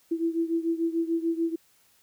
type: beating tone pair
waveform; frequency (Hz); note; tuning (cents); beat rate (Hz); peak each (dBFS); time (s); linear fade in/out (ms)
sine; 329.6 / 336.4; E4 / E4; 0 / +35; 6.8; -26 / -29; 0.11-1.56; 10
effects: white hiss -63 dBFS RMS until 2.02 s